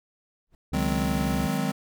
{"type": "noise with exponential growth", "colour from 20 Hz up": "brown", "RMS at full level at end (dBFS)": -46, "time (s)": [0.47, 0.55], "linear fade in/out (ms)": 1, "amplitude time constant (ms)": 16}
{"type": "harmonic tone", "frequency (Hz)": 69.3, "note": "C#2", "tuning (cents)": 0, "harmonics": [1, 2, 3, 4, 5, 6], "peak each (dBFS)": [-31, -37, -41, -43, -45, -47], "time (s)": [0.72, 1.47], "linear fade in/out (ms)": 5}
{"type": "chord", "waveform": "square", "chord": "Ab dominant seventh", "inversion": "second", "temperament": "just", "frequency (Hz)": [155.74, 186.89, 207.7, 259.6], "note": ["Eb3", "Gb3", "Ab3", "C4"], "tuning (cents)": [2, 18, 0, -13], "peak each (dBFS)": -31, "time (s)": [0.73, 1.72], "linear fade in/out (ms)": 10}
{"type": "noise", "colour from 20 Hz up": "white", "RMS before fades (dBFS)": -46, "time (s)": [0.79, 1.58], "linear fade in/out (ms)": 5}
{"effects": []}